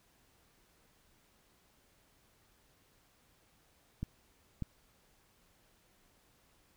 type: clicks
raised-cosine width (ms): 5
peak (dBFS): -24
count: 2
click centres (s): 4.03 / 4.623
effects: pink hiss -69 dBFS RMS until 6.76 s